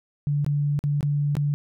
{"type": "tone with dropouts", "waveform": "sine", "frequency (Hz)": 145.1, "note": "D3", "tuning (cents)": -21, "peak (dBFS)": -20, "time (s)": [0.27, 1.54], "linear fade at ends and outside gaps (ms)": 0, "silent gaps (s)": [[0.446, 0.464], [0.791, 0.839], [1.008, 1.029], [1.353, 1.368]], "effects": []}